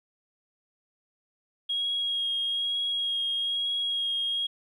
sine tone with vibrato, 3282 Hz, G#7, 21 cents flat, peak -25 dBFS, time 1.69-4.47 s, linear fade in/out 10 ms, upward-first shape sine, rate 1.1 Hz, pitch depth 15 cents each way, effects tanh soft clip ceiling -21 dBFS + 11-bit

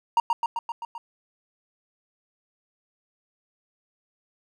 triangle tone with echo, 932.3 Hz, A#5, in tune, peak -14 dBFS, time 0.17-0.2 s, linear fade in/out 2 ms, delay 130 ms, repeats 6, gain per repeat -3 dB, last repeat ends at 0.98 s, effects none

